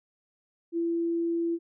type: tone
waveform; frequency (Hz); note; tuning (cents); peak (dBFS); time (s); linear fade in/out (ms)
sine; 336.6; E4; +36; -25; 0.72-1.59; 50
effects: none